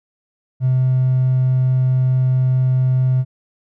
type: tone with hard clipping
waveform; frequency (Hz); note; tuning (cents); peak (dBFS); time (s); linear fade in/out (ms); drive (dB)
triangle; 128.9; C3; -26; -13; 0.6-3.25; 50; 4
effects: none